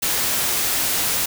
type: noise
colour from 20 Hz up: white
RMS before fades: -21 dBFS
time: 0.02-1.26 s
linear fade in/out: 10 ms
effects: none

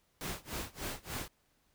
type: noise with tremolo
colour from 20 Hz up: pink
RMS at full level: -38 dBFS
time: 0.21-1.28 s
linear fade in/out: 0 ms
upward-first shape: sine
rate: 3.4 Hz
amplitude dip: 95%
effects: pink hiss -73 dBFS RMS until 1.74 s

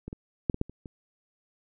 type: clicks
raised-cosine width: 3 ms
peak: -24 / -24 / -11 / -19 / -13 / -30 / -28 dBFS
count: 7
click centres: 0.08 / 0.129 / 0.498 / 0.544 / 0.614 / 0.696 / 0.858 s
effects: none

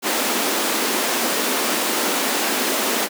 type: high-pass noise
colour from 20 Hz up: pink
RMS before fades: -21 dBFS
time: 0.02-3.09 s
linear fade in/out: 50 ms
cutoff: 220 Hz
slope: 48 dB/octave
effects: none

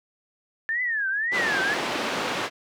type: tone with vibrato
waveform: sine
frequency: 1758 Hz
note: A6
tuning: 2 cents flat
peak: -23 dBFS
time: 0.69-1.74 s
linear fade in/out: 0 ms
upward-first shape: triangle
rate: 1.9 Hz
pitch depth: 250 cents each way
type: band-pass noise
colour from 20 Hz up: pink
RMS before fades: -28 dBFS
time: 1.31-2.5 s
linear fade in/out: 50 ms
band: 310 to 3800 Hz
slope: 12 dB/octave
effects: none

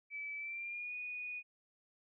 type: tone with pitch glide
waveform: sine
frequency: 2304 to 2469 Hz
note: D7 to D#7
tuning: -34 to -14 cents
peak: -40 dBFS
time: 0.1-1.43 s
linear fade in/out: 50 ms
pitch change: +120 cents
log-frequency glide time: 0.37-0.94 s
effects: none

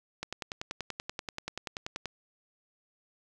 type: click train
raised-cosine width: 0.2 ms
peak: -18 dBFS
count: 20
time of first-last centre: 0.23-2.057 s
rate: 10.4 Hz
effects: none

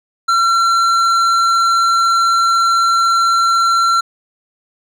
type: tone with hard clipping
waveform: triangle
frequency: 1359 Hz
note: F6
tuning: 48 cents flat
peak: -12 dBFS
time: 0.28-4.01 s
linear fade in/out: 10 ms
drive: 13 dB
effects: none

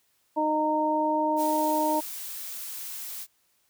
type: harmonic tone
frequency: 307.4 Hz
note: D#4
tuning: 21 cents flat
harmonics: 1 / 2 / 3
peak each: -28 / -28 / -25 dBFS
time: 0.36-2.01 s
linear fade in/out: 20 ms
type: noise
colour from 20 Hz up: blue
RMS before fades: -37 dBFS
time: 1.36-3.27 s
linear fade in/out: 50 ms
effects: white hiss -69 dBFS RMS until 3.69 s

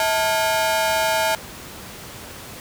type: ring-modulated tone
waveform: sawtooth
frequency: 766 Hz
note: G5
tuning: 40 cents flat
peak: -11 dBFS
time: 0-1.35 s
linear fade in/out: 2 ms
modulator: 120 Hz
effects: pink hiss -37 dBFS RMS until 2.6 s + high-pass 60 Hz 12 dB/octave

